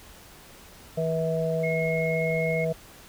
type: harmonic tone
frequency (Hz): 162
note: E3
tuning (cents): -30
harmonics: 1 / 3 / 4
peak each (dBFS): -28 / -28 / -28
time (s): 0.97-2.73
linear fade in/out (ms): 10
type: tone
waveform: sine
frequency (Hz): 2165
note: C#7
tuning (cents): -41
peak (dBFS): -30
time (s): 1.63-2.65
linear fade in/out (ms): 10
effects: pink hiss -49 dBFS RMS until 3.08 s